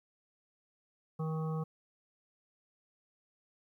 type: harmonic tone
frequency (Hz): 158.4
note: D#3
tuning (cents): +31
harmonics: 1 / 3 / 5 / 7 / 8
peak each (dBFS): -33 / -42 / -48 / -47 / -52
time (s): 1.19-1.64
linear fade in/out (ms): 10
effects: 12-bit